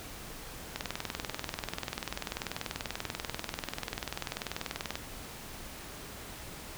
click train, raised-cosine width 0.2 ms, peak -16 dBFS, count 87, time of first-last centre 0.76-4.955 s, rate 20.5 Hz, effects pink hiss -45 dBFS RMS until 6.77 s

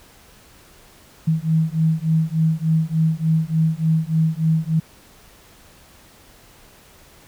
sine beating tone pair, 158.5 / 161.9 Hz, D#3 / E3, +32 / -31 cents, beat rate 3.4 Hz, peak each -19 dBFS, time 1.27-4.8 s, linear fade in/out 10 ms, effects pink hiss -49 dBFS RMS until 7.27 s

